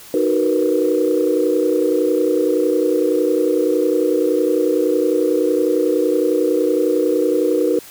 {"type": "chord", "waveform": "sine", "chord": "B major seventh", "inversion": "first", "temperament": "just", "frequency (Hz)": [308.7, 370.4, 463, 493.9], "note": ["D#4", "F#4", "A#4", "B4"], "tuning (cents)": [-14, 2, -12, 0], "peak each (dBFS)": -19, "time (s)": [0.14, 7.79], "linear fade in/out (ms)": 2, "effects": ["tanh soft clip ceiling -4 dBFS", "white hiss -40 dBFS RMS until 7.9 s"]}